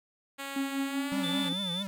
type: tone with pitch glide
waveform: 5% pulse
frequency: 276 to 289.9 Hz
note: C#4 to D4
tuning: -7 to -22 cents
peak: -25 dBFS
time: 0.38-1.5 s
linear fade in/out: 20 ms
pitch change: +85 cents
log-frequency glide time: 0.86-1.16 s
type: tone with tremolo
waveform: triangle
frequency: 271.8 Hz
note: C#4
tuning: 34 cents flat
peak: -26 dBFS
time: 0.56-1.53 s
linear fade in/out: 5 ms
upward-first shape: triangle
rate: 5.2 Hz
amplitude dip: 60%
type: tone with vibrato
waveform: square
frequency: 185 Hz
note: F#3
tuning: in tune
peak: -35 dBFS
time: 1.12-1.87 s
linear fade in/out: 0 ms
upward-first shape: triangle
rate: 4.6 Hz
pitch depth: 170 cents each way
type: tone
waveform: triangle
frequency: 3520 Hz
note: A7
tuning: in tune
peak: -31 dBFS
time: 1.23-1.83 s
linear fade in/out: 10 ms
effects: none